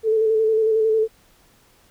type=tone with vibrato; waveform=sine; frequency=440 Hz; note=A4; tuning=in tune; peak=-15 dBFS; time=0.03-1.08 s; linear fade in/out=50 ms; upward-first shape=square; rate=11 Hz; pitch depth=24 cents each way; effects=pink hiss -56 dBFS RMS until 1.9 s